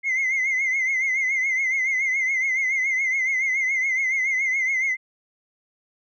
sine tone with vibrato, 2093 Hz, C7, in tune, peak -18 dBFS, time 0.03-4.97 s, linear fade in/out 50 ms, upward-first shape triangle, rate 7.1 Hz, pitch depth 85 cents each way, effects tanh soft clip ceiling -18 dBFS

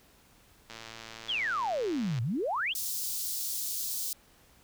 click train, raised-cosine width 0.2 ms, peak -26 dBFS, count 169, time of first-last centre 0.7-2.187 s, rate 113 Hz
sine exponential two-way sweep, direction down then up, 3520 to 108.2 to 3520 Hz, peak -28 dBFS, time 1.28-2.74 s, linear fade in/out 20 ms, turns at 2.22 s
white high-pass noise, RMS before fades -34 dBFS, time 2.75-4.13 s, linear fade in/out 2 ms, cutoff 4200 Hz, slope 24 dB/octave
effects pink hiss -61 dBFS RMS until 4.63 s

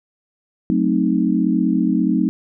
sine chord, F# diminished seventh, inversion none, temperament equal, 185 / 220 / 261.6 / 311.1 Hz, F#3 / A3 / C4 / Eb4, 0 / 0 / 0 / 0 cents, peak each -20 dBFS, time 0.7-2.29 s, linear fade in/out 0 ms, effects none

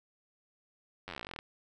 slowing click train, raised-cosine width 0.3 ms, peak -25 dBFS, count 19, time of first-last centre 1.08-1.389 s, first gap 10 ms, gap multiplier 1.06, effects none

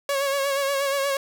sawtooth tone with vibrato, 554.4 Hz, C#5, in tune, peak -18 dBFS, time 0.09-1.17 s, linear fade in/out 2 ms, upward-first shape sine, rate 8.4 Hz, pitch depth 39 cents each way, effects none

